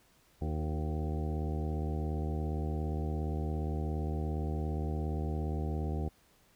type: harmonic tone with a mistuned harmonic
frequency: 77.3 Hz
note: D#2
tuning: 11 cents flat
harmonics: 1 / 2 / 3 / 4 / 5 / 6 / 7 / 9 / 10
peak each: -33 / -38 / -42 / -44 / -44 / -47 / -50 / -50 / -48 dBFS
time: 0.41-6.09 s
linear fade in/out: 10 ms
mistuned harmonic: 5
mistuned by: -32 cents
effects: pink hiss -66 dBFS RMS until 6.55 s